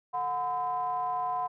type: ring-modulated tone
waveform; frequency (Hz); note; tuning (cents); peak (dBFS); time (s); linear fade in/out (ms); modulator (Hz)
triangle; 142.8; D3; -48; -23; 0.13-1.48; 20; 872
effects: none